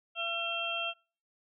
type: harmonic tone with a mistuned harmonic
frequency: 677 Hz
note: E5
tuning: 46 cents sharp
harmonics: 1 / 2 / 4 / 5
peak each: -39 / -39 / -35 / -36 dBFS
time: 0.15-0.94 s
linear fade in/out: 50 ms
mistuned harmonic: 5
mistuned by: -97 cents
effects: noise-tail reverb RT60 0.4 s tail -25 dB re dry